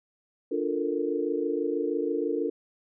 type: chord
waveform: sine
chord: Bb major seventh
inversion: first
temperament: equal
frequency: 293.7 / 349.2 / 440 / 466.2 Hz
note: D4 / F4 / A4 / Bb4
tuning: 0 / 0 / 0 / 0 cents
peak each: -31 dBFS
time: 0.51-2.5 s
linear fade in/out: 10 ms
effects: none